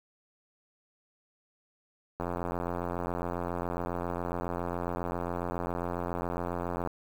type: click train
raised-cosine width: 1 ms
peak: -19 dBFS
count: 409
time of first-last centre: 2.2-6.874 s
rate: 87.3 Hz
effects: 8-bit